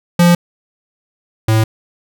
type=tone pair in turn; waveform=square; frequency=173.7 / 110.43 Hz; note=F3 / A2; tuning=-9 / +7 cents; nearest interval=minor sixth; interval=784 cents; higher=first; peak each=-7 / -10 dBFS; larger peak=first; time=0.19-0.35 / 1.48-1.64 s; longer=neither; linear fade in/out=5 ms; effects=none